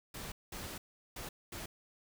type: noise bursts at uneven times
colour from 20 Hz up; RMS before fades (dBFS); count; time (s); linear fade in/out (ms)
pink; -44; 4; 0.14-0.32 / 0.52-0.78 / 1.16-1.29 / 1.52-1.66; 5
effects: none